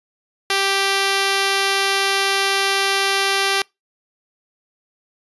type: tone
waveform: 5% pulse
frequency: 392 Hz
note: G4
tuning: in tune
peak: -5 dBFS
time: 0.5-3.62 s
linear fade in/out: 2 ms
effects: noise-tail reverb RT60 0.2 s tail -26 dB re dry + resampled to 24000 Hz